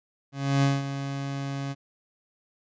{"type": "tone with ADSR envelope", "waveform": "30% pulse", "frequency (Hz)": 138.59, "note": "C#3", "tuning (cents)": 0, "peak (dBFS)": -16, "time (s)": [0.32, 1.75], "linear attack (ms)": 310, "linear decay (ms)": 190, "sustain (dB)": -11, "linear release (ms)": 37, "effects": ["resampled to 16000 Hz"]}